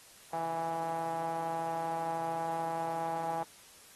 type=tone with band-pass filter; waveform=sawtooth; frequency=164.81 Hz; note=E3; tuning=in tune; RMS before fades=-35 dBFS; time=0.33-3.43 s; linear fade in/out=2 ms; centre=790 Hz; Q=7.2; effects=white hiss -56 dBFS RMS until 3.95 s + AAC 32 kbps